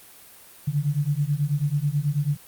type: beating tone pair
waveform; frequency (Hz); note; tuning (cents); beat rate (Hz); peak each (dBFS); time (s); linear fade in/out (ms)
sine; 141 / 150.2; C#3 / D3; +30 / +39; 9.2; -24; 0.67-2.37; 10
effects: white hiss -48 dBFS RMS until 2.47 s + Opus 32 kbps